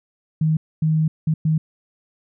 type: tone bursts at uneven times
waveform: sine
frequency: 157.2 Hz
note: D#3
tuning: 18 cents sharp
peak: -15 dBFS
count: 4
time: 0.41-0.57 / 0.82-1.08 / 1.27-1.34 / 1.45-1.58 s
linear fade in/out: 5 ms
effects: none